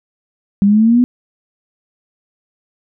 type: exponential sweep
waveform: sine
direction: up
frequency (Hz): 196.1 to 251.3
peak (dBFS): -7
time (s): 0.62-1.04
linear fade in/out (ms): 0
effects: none